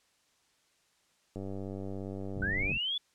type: click train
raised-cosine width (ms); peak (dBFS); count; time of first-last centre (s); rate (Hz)
2; -27; 133; 1.36-2.717; 97.3
type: low-pass noise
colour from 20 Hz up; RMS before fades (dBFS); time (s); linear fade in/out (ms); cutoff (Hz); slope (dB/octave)
pink; -38; 2.36-2.78; 5; 220; 24
type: linear sweep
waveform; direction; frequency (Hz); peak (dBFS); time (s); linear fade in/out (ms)
sine; up; 1480 to 3488; -30; 2.42-2.98; 5
effects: white hiss -70 dBFS RMS until 3.14 s + low-pass 8000 Hz 12 dB/octave